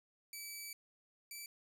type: tone pair in turn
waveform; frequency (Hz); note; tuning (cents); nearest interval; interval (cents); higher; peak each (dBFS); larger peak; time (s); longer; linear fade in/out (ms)
10% pulse; 2300 / 2319; D7 / D7; -37 / -22; unison; 15; second; -36 / -37; first; 0.33-0.73 / 1.31-1.46; first; 2
effects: none